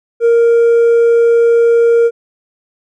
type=tone with hard clipping; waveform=triangle; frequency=466.2 Hz; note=A#4; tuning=in tune; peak=-5 dBFS; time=0.2-2.11 s; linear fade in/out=50 ms; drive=1 dB; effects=none